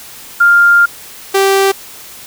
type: tone pair in turn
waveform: sine / sawtooth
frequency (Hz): 1400 / 390.3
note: F6 / G4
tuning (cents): +4 / -8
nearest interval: octave + minor seventh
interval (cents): 2212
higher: first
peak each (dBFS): -4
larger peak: neither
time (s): 0.4-0.86 / 1.34-1.72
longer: first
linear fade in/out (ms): 10
effects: white hiss -33 dBFS RMS until 2.26 s